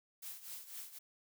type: noise with tremolo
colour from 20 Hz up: blue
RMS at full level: -45 dBFS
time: 0.22-0.99 s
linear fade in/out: 10 ms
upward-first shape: triangle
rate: 4 Hz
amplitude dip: 80%
effects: none